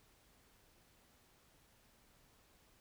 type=silence; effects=pink hiss -69 dBFS RMS until 2.8 s